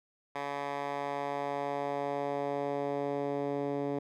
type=tone with band-pass filter sweep; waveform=10% pulse; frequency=142 Hz; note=C#3; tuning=42 cents sharp; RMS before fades=-34 dBFS; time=0.35-3.99 s; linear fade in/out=5 ms; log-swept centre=1200 to 350 Hz; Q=1.1; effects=none